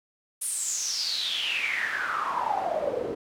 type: noise with band-pass filter sweep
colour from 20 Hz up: pink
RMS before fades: -29 dBFS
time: 0.41-3.15 s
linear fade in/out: 10 ms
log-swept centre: 10000 to 400 Hz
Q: 8.9
effects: none